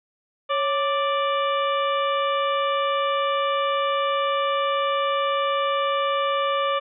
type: harmonic tone with a mistuned harmonic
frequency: 587.3 Hz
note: D5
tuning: in tune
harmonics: 1 / 2 / 3 / 4 / 5 / 6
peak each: -24 / -23 / -35 / -34 / -33 / -36 dBFS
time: 0.49-6.8 s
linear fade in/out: 20 ms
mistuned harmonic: 1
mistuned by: -100 cents
effects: none